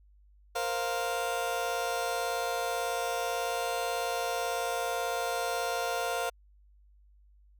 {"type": "chord", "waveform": "30% pulse", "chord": "Bb suspended second", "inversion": "none", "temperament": "just", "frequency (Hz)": [466.2, 524.4, 699.2], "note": ["Bb4", "C5", "F5"], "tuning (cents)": [0, 4, 2], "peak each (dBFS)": [-33, -33, -30], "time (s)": [0.55, 6.3], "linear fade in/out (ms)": 10, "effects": ["added 50 Hz sine -57 dBFS peak until 7.59 s"]}